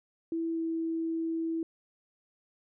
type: tone with pitch glide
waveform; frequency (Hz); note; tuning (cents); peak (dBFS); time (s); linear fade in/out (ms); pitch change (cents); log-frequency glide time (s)
sine; 329.6 to 327.3; E4 to E4; 0 to -12; -29; 0.32-1.63; 2; -12; 0.53-0.59
effects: none